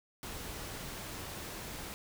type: noise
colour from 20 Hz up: pink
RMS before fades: -43 dBFS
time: 0.23-1.94 s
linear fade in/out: 0 ms
effects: none